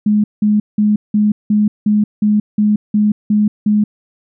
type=tone bursts; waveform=sine; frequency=210 Hz; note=G#3; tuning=19 cents sharp; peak=-9 dBFS; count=11; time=0.06-3.84 s; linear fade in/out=5 ms; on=180 ms; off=180 ms; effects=none